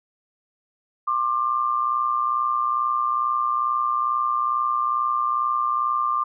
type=tone pair together; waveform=sine; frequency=1066 / 1188.3 Hz; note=C6 / D6; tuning=+32 / +20 cents; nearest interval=major second; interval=188 cents; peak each=-25 / -21 dBFS; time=1.07-6.24 s; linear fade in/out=10 ms; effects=none